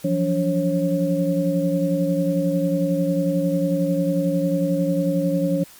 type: tone cluster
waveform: sine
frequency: 170.7 / 181.8 / 287 / 544 Hz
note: F3 / F#3 / D4 / C#5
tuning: -39 / -30 / -40 / -33 cents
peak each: -22 / -26 / -23 / -23 dBFS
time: 0.04-5.64 s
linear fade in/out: 10 ms
effects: white hiss -46 dBFS RMS until 5.79 s + MP3 96 kbps